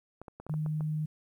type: clicks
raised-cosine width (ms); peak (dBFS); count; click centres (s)
1; -30; 8; 0.216 / 0.282 / 0.4 / 0.466 / 0.496 / 0.54 / 0.662 / 0.808
type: tone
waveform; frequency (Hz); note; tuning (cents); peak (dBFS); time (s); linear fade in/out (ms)
sine; 153.9; D#3; -19; -29; 0.49-1.06; 10
effects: 11-bit